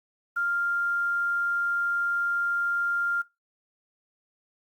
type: tone with quantisation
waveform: sine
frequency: 1396.9 Hz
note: F6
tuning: in tune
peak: -24 dBFS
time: 0.36-3.22 s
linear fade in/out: 10 ms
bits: 9
effects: noise-tail reverb RT60 0.2 s tail -19 dB re dry + Opus 48 kbps